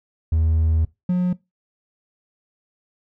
triangle tone pair in turn, 80.2 / 180.04 Hz, E2 / F#3, -47 / -47 cents, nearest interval octave + major second, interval 1400 cents, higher second, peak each -13 / -14 dBFS, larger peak first, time 0.32-0.85 / 1.09-1.33 s, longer first, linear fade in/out 5 ms, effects noise-tail reverb RT60 0.2 s tail -21 dB re dry + tanh soft clip ceiling -9 dBFS

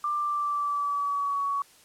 sine tone with pitch glide, 1186 to 1124 Hz, D6 to C#6, +17 to +24 cents, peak -25 dBFS, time 0.04-1.62 s, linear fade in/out 2 ms, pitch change -93 cents, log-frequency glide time 0.14-1.43 s, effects white hiss -56 dBFS RMS until 1.84 s + low-pass 11000 Hz 12 dB/octave

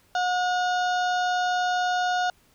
harmonic tone with a mistuned harmonic, 724 Hz, F#5, 38 cents flat, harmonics 1 / 2 / 4 / 5 / 6 / 7 / 8 / 9, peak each -23 / -28 / -39 / -37 / -41 / -45 / -46 / -44 dBFS, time 0.15-2.3 s, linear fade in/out 2 ms, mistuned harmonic 8, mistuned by -45 cents, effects pink hiss -61 dBFS RMS until 2.54 s

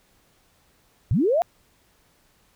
sine linear sweep, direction up, 82.8 to 722 Hz, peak -17 dBFS, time 1.11-1.42 s, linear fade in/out 0 ms, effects pink hiss -62 dBFS RMS until 2.55 s

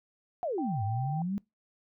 sine exponential two-way sweep, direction down then up, 750 to 99 to 209.1 Hz, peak -29 dBFS, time 0.43-1.38 s, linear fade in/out 0 ms, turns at 0.83 s
sine tone, 782 Hz, G5, 4 cents flat, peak -35 dBFS, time 0.58-1.22 s, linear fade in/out 2 ms
effects noise-tail reverb RT60 0.2 s tail -24 dB re dry

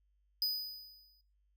square tone with exponential decay, 4978 Hz, D#8, in tune, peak -29 dBFS, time 0.42-1.21 s, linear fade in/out 1 ms, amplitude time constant 170 ms, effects noise-tail reverb RT60 0.4 s tail -23 dB re dry + added 50 Hz sine -70 dBFS peak until 1.56 s

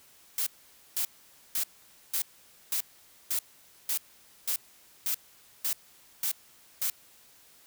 blue noise bursts, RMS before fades -29 dBFS, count 12, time 0.38-6.9 s, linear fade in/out 2 ms, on 85 ms, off 500 ms, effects white hiss -58 dBFS RMS until 7.66 s

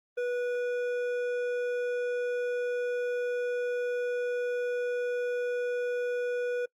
sine tone with hard clipping, 489.1 Hz, B4, 17 cents flat, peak -30 dBFS, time 0.17-6.66 s, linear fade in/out 10 ms, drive 9 dB, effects noise-tail reverb RT60 0.1 s tail -26 dB re dry + Opus 32 kbps

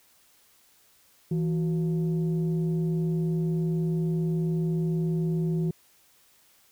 sine tone pair together, 163.5 / 367.4 Hz, E3 / F#4, -14 / -12 cents, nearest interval octave + major second, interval 1402 cents, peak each -23 / -31 dBFS, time 1.31-5.71 s, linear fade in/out 5 ms, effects tanh soft clip ceiling -19 dBFS + white hiss -61 dBFS RMS until 6.71 s

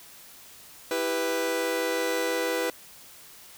sawtooth chord, E minor, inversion none, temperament just, 329.6 / 395.6 / 494.4 Hz, E4 / G4 / B4, 0 / +16 / +2 cents, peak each -28 / -29 / -23 dBFS, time 0.91-2.7 s, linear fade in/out 2 ms, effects white hiss -49 dBFS RMS until 3.57 s

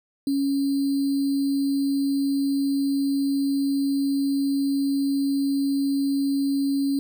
sine tone with sample-and-hold, 277.2 Hz, C#4, in tune, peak -20 dBFS, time 0.27-6.99 s, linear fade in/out 2 ms, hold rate 4410 Hz, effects none

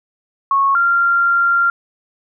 sine tone pair in turn, 1100 / 1385.9 Hz, C#6 / F6, -14 / -14 cents, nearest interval major third, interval 400 cents, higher second, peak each -11 dBFS, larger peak neither, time 0.51-0.75 / 0.75-1.7 s, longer second, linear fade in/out 2 ms, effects none

